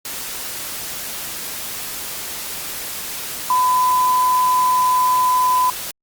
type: tone in noise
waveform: sine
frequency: 1006 Hz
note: B5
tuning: 32 cents sharp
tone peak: -13 dBFS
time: 3.5-5.7 s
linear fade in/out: 2 ms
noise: white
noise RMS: -28 dBFS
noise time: 0.05-5.91 s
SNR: +12 dB
effects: Opus 48 kbps